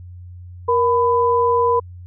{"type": "tone pair together", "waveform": "sine", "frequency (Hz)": [471.9, 1000], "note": ["A#4", "B5"], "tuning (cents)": [21, 21], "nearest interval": "octave + minor second", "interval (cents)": 1300, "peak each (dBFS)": -16, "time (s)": [0.68, 1.8], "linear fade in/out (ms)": 10, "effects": ["added 89 Hz sine -34 dBFS peak until 2.06 s"]}